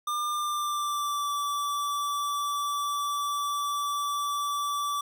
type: tone with pitch glide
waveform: square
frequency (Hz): 1200 to 1157.8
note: D6 to D6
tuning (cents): +37 to -25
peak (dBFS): -28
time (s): 0.07-5.01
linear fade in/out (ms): 5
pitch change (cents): -62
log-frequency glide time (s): 0.3-1.33
effects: none